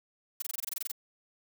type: noise bursts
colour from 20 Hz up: blue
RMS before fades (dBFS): -34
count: 12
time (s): 0.4-0.917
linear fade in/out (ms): 5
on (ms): 22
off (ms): 23
effects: none